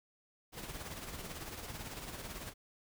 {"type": "noise with tremolo", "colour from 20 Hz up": "pink", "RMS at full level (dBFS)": -43, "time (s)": [0.52, 2.54], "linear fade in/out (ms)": 50, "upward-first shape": "sine", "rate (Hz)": 18, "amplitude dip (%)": 50, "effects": []}